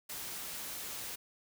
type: noise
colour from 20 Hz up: white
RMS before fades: -42 dBFS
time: 0.09-1.16 s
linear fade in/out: 10 ms
effects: none